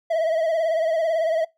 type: tone with vibrato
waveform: triangle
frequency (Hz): 650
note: E5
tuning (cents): -24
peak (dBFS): -17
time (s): 0.1-1.45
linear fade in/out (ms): 10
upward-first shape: sine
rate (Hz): 18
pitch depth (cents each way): 63
effects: noise-tail reverb RT60 0.2 s tail -22 dB re dry